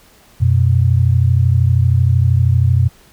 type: tone pair together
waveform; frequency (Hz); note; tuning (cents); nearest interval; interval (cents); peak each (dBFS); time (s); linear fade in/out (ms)
sine; 90.62 / 123.47; F#2 / B2; -36 / 0; perfect fourth; 536; -12 / -12; 0.4-2.89; 20
effects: pink hiss -48 dBFS RMS until 3.12 s